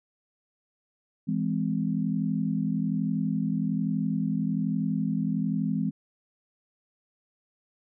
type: chord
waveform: sine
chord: E augmented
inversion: none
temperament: just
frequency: 164.81 / 206 / 257.5 Hz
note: E3 / G#3 / B#3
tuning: 0 / -14 / -28 cents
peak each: -29 / -28 / -30 dBFS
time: 1.27-5.91 s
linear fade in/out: 20 ms
effects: none